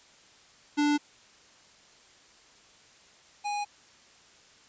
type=tone pair in turn; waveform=square; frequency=293.7 / 824.3 Hz; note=D4 / G#5; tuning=0 / -13 cents; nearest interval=octave + tritone; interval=1787 cents; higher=second; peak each=-23 / -30 dBFS; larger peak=first; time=0.77-0.98 / 3.44-3.65 s; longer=neither; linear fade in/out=20 ms; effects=white hiss -57 dBFS RMS until 4.68 s + resampled to 16000 Hz